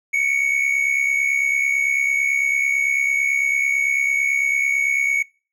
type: tone pair together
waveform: triangle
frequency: 2217 / 2286 Hz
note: C#7 / D7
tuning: 0 / -47 cents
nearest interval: minor second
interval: 53 cents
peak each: -16 / -22 dBFS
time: 0.13-5.23 s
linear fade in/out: 10 ms
effects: noise-tail reverb RT60 0.4 s tail -26 dB re dry